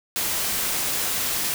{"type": "noise", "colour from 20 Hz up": "white", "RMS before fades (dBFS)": -25, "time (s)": [0.16, 1.54], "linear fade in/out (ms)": 0, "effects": []}